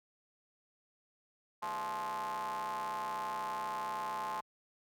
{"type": "ring-modulated tone", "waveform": "45% pulse", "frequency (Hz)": 92.5, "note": "F#2", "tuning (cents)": 0, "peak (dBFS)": -33, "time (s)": [1.62, 4.41], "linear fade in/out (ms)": 10, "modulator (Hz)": 957, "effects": ["high-pass 60 Hz 12 dB/octave"]}